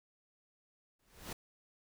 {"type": "noise with exponential growth", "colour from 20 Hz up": "pink", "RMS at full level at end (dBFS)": -40, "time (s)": [0.99, 1.33], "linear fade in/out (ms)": 5, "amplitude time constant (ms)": 73, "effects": []}